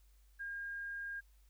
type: tone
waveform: sine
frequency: 1616 Hz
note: G#6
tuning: 48 cents flat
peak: -40 dBFS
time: 0.39-1.21 s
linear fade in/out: 20 ms
effects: added 50 Hz sine -62 dBFS peak until 1.49 s + white hiss -75 dBFS RMS until 1.49 s